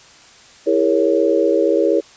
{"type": "chord", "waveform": "sine", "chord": "A# half-diminished seventh", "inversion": "second", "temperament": "equal with one note detuned", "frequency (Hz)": [329.6, 405.1, 466.2, 554.4], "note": ["E4", "G#4", "A#4", "C#5"], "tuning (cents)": [0, -43, 0, 0], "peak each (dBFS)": -18, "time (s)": [0.66, 2.01], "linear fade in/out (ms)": 20, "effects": ["white hiss -45 dBFS RMS until 2.16 s", "resampled to 16000 Hz"]}